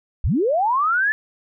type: linear sweep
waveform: sine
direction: up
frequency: 35.2 to 1760 Hz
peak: -16 dBFS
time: 0.24-1.12 s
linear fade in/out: 0 ms
effects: none